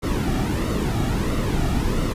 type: noise with flanger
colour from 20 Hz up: brown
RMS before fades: -22 dBFS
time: 0.02-2.14 s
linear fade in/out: 20 ms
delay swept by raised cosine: 1.2 to 1.98 ms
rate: 1.5 Hz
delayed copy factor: -0.6
effects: resampled to 32000 Hz